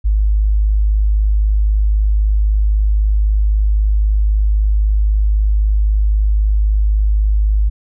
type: tone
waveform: sine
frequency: 51.91 Hz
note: G#1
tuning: in tune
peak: -10 dBFS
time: 0.04-7.7 s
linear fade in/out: 20 ms
effects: none